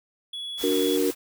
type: tone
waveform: triangle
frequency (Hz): 3380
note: G#7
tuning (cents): +30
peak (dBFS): -30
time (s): 0.33-0.97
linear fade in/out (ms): 5
type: noise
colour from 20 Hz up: white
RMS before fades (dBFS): -34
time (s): 0.57-1.15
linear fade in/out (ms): 50
type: chord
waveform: sine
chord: D augmented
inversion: none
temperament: equal with one note detuned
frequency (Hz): 291.6 / 370 / 466.2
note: D4 / F#4 / A#4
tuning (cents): -12 / 0 / 0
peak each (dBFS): -25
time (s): 0.63-1.11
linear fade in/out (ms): 10
effects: none